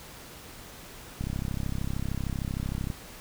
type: click train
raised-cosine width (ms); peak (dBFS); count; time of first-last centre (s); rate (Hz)
5; -19; 57; 1.21-2.902; 33.1
effects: pink hiss -46 dBFS RMS until 3.2 s